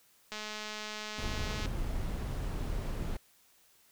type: click train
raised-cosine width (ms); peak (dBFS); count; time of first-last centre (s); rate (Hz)
0.2; -23; 286; 0.32-1.658; 213
type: noise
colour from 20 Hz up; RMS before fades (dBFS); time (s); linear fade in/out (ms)
brown; -35; 1.18-3.17; 5
effects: white hiss -65 dBFS RMS until 3.91 s